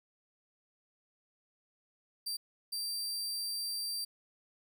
sawtooth tone bursts at uneven times, 4699 Hz, D8, in tune, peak -32 dBFS, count 2, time 2.26-2.37 / 2.72-4.05 s, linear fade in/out 10 ms, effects none

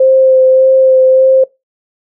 sine tone with vibrato, 523.3 Hz, C5, in tune, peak -4 dBFS, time 0-1.44 s, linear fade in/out 5 ms, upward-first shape sine, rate 1.7 Hz, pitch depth 13 cents each way, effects noise-tail reverb RT60 0.2 s tail -21 dB re dry

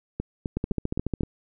two click trains, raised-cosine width 3 ms, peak -15 / -13 dBFS, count 5 / 10, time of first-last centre 0.2-1.234 / 0.57-1.208 s, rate 3.87 / 14.1 Hz, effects none

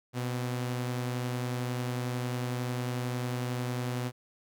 sawtooth tone pair together, 123.47 / 258 Hz, B2 / C4, 0 / -24 cents, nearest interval octave + minor second, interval 1276 cents, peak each -27 / -39 dBFS, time 0.13-4.12 s, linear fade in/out 50 ms, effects none

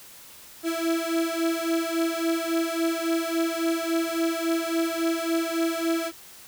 35% pulse beating tone pair, 328.8 / 332.4 Hz, E4 / E4, -4 / +15 cents, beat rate 3.6 Hz, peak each -25 dBFS, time 0.63-6.12 s, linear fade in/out 50 ms, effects white hiss -47 dBFS RMS until 6.47 s

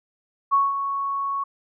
sine tone with ADSR envelope, 1108.7 Hz, C#6, in tune, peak -14 dBFS, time 0.51-1.44 s, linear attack 26 ms, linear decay 190 ms, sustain -9 dB, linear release 9 ms, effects none

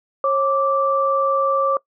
sine tone pair together, 544 / 1169.1 Hz, C#5 / D6, -33 / -8 cents, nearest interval octave + minor second, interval 1325 cents, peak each -18 dBFS, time 0.24-1.77 s, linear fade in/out 2 ms, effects noise-tail reverb RT60 0.1 s tail -21 dB re dry

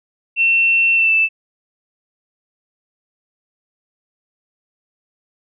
sine tone with pitch glide, 2700 to 2643 Hz, E7 to E7, +41 to +4 cents, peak -11 dBFS, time 0.36-1.29 s, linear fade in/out 50 ms, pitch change -37 cents, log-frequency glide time 0.95-1.14 s, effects none

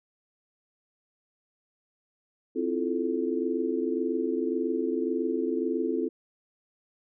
sine chord, F major seventh, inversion second, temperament just, 261.9 / 327.4 / 349.2 / 436.5 Hz, C4 / E4 / F4 / A4, +2 / -12 / 0 / -14 cents, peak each -31 dBFS, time 2.55-6.09 s, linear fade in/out 20 ms, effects none

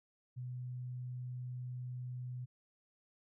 sine tone, 125 Hz, B2, 21 cents sharp, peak -40 dBFS, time 0.36-2.46 s, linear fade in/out 20 ms, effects none

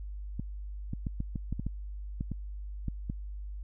clicks, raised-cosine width 5 ms, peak -21 dBFS, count 12, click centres 0.396 / 0.934 / 1.068 / 1.204 / 1.358 / 1.526 / 1.596 / 1.666 / 2.209 / 2.317 / 2.883 / 3.099 s, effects added 50 Hz sine -37 dBFS peak until 3.63 s

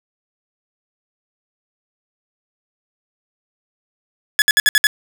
sawtooth tone bursts, 1701 Hz, G#6, 41 cents sharp, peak -6 dBFS, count 6, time 4.39-4.869 s, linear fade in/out 0 ms, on 29 ms, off 61 ms, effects none

